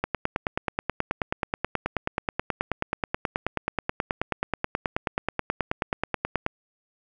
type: click train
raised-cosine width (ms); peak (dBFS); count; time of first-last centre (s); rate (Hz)
0.5; -9; 61; 0.04-6.464; 9.34
effects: none